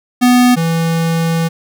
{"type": "tone pair in turn", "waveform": "square", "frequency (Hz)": [247.4, 165.12], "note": ["B3", "E3"], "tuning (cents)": [3, 3], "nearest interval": "perfect fifth", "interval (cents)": 700, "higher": "first", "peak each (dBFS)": [-7, -13], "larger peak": "first", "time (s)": [[0.21, 0.56], [0.56, 1.49]], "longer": "second", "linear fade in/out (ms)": 20, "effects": []}